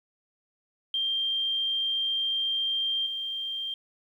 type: tone with level steps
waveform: sine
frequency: 3177 Hz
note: G7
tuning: 23 cents sharp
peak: -25 / -30 dBFS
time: 0.94-3.74 s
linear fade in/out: 2 ms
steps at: 3.06 s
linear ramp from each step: 5 ms
effects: 10-bit